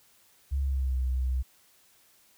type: tone with pitch glide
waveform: sine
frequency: 68.9 to 63.92 Hz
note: C#2 to C2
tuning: -10 to -40 cents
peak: -25 dBFS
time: 0.51-1.43 s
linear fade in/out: 20 ms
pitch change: -130 cents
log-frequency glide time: 0.61-0.96 s
effects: white hiss -62 dBFS RMS until 2.37 s